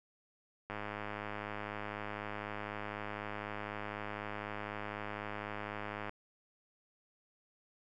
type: click train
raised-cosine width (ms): 0.5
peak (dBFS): -25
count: 562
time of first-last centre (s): 0.7-6.094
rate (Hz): 104
effects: none